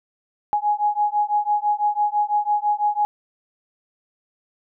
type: beating tone pair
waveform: sine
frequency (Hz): 830.6 / 836.6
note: G#5 / G#5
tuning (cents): 0 / +12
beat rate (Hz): 6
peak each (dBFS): -21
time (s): 0.53-3.05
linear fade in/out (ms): 0
effects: none